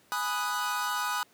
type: chord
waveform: 45% pulse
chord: G# minor seventh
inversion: none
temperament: equal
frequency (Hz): 830.6 / 987.8 / 1244.5 / 1480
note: G#5 / B5 / D#6 / F#6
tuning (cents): 0 / 0 / 0 / 0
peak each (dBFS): -37 / -34 / -33 / -34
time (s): 0.12-1.23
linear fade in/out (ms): 0
effects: pink hiss -62 dBFS RMS until 1.33 s + high-pass 150 Hz 12 dB/octave